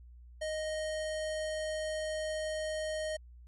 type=tone; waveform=square; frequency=622.3 Hz; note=D#5; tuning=in tune; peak=-34 dBFS; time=0.41-3.17 s; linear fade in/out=10 ms; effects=added 60 Hz sine -50 dBFS peak until 3.47 s + MP3 48 kbps